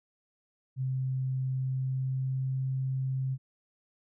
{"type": "tone with pitch glide", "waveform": "sine", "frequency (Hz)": [130.81, 132.02], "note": ["C3", "C3"], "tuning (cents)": [0, 16], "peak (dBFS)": -28, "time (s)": [0.76, 3.38], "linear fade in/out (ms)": 50, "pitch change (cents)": 16, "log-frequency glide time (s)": [1.56, 2.64], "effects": []}